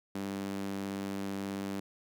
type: tone with high-pass filter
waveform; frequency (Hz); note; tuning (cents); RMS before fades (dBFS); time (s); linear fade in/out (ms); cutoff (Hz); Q
sawtooth; 98.3; G2; +5; -37; 0.15-1.8; 5; 230; 2.5
effects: none